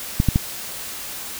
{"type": "clicks", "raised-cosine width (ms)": 5, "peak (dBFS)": -3, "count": 3, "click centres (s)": [0.201, 0.287, 0.359], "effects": ["white hiss -32 dBFS RMS until 1.39 s"]}